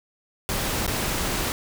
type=noise with dropouts; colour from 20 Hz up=pink; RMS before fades=-26 dBFS; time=0.49-1.52 s; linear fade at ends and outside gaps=0 ms; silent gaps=0.865-0.877 s; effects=none